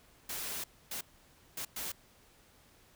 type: noise bursts at uneven times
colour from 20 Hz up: white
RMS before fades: -39 dBFS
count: 4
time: 0.29-0.64 / 0.91-1.01 / 1.57-1.65 / 1.76-1.92 s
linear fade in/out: 5 ms
effects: pink hiss -63 dBFS RMS until 2.95 s